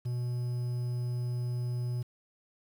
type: tone with quantisation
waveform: triangle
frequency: 122.5 Hz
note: B2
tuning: 14 cents flat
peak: -28 dBFS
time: 0.05-2.03 s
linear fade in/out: 10 ms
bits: 9
effects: none